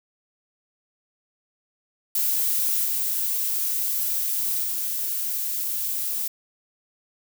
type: noise with level steps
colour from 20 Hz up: violet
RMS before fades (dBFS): -23 / -25 / -27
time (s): 2.15-6.28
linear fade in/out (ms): 5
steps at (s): 2.84 / 4.62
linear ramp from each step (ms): 20
effects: none